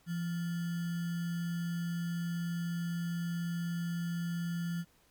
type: tone with sample-and-hold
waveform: sine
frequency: 170.5 Hz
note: F3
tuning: 41 cents flat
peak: -32 dBFS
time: 0.06-4.85 s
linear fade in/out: 50 ms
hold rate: 1575 Hz
effects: pink hiss -67 dBFS RMS until 5.1 s + MP3 96 kbps